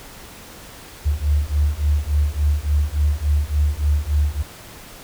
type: beating tone pair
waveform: sine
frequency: 72 / 75.5 Hz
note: D2 / D2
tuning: -34 / +48 cents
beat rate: 3.5 Hz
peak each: -19 dBFS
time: 1.05-4.43 s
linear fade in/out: 20 ms
effects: pink hiss -40 dBFS RMS until 5.03 s